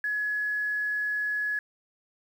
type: tone with quantisation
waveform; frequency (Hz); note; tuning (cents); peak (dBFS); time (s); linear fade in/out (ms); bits
sine; 1691; G#6; +31; -26; 0.04-1.59; 2; 9
effects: none